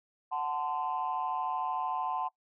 sine chord, F# diminished, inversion none, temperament equal with one note detuned, 740 / 880 / 1033.3 Hz, F#5 / A5 / C6, 0 / 0 / -22 cents, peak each -34 dBFS, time 0.31-2.29 s, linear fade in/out 20 ms, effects noise-tail reverb RT60 0.1 s tail -20 dB re dry + tanh soft clip ceiling -23 dBFS

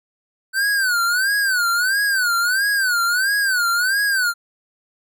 square tone with vibrato, 1512 Hz, F#6, 37 cents sharp, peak -17 dBFS, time 0.53-4.34 s, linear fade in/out 50 ms, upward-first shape sine, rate 1.5 Hz, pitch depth 160 cents each way, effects none

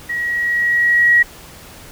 sine tone with level ramp, 1909 Hz, A#6, 41 cents sharp, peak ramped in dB -19 to -7 dBFS, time 0.09-1.23 s, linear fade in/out 10 ms, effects pink hiss -39 dBFS RMS until 1.91 s

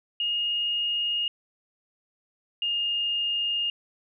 sine tone pair in turn, 2853 / 2833 Hz, F7 / F7, +36 / +24 cents, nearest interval unison, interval 12 cents, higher first, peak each -24 dBFS, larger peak neither, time 0.2-1.28 / 2.62-3.7 s, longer neither, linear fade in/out 2 ms, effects none

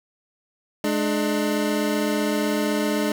25% pulse tone pair together, 211.5 / 299.4 Hz, G#3 / D4, +32 / +33 cents, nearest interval tritone, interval 601 cents, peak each -20 dBFS, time 0.84-3.12 s, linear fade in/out 2 ms, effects none

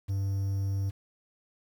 triangle tone with quantisation, 98 Hz, G2, in tune, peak -25 dBFS, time 0.08-0.91 s, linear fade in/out 20 ms, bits 9, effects none

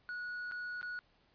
triangle tone with dropouts, 1461 Hz, F#6, 22 cents flat, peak -37 dBFS, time 0.09-0.99 s, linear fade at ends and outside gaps 0 ms, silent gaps 0.513-0.52 / 0.813-0.829 s, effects pink hiss -70 dBFS RMS until 1.34 s + resampled to 11025 Hz

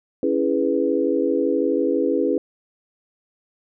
sine chord, C# minor seventh, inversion none, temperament equal, 277.2 / 329.6 / 415.3 / 493.9 Hz, C#4 / E4 / G#4 / B4, 0 / 0 / 0 / 0 cents, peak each -23 dBFS, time 0.23-2.38 s, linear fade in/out 2 ms, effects none

